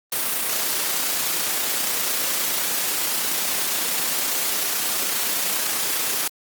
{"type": "noise with amplitude modulation", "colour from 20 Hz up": "white", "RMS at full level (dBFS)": -22, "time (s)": [0.12, 6.28], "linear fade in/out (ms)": 5, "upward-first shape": "sine", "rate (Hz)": 29.8, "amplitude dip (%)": 30, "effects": ["high-pass 200 Hz 12 dB/octave", "Opus 32 kbps"]}